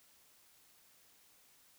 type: silence
effects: white hiss -66 dBFS RMS until 1.78 s